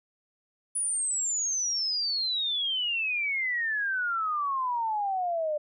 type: exponential sweep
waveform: sine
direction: down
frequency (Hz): 9920 to 590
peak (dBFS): -26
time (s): 0.75-5.58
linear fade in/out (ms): 10
effects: none